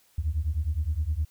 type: beating tone pair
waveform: sine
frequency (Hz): 72.3 / 82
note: D2 / E2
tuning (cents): -27 / -9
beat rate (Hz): 9.7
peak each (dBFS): -27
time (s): 0.18-1.25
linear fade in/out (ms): 5
effects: tanh soft clip ceiling -18 dBFS + white hiss -63 dBFS RMS until 1.3 s